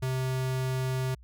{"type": "tone", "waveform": "square", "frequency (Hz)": 130, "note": "C3", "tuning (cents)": -11, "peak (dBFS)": -28, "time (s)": [0.02, 1.15], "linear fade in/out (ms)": 10, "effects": ["added 60 Hz sine -49 dBFS peak until 1.23 s"]}